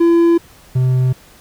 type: tone pair in turn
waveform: triangle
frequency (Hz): 338.1 / 128.19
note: E4 / C3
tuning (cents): +44 / -35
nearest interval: octave + perfect fourth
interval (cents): 1679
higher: first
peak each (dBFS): -6 / -9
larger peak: first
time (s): 0-0.38 / 0.75-1.13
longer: neither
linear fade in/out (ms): 10
effects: pink hiss -45 dBFS RMS until 1.4 s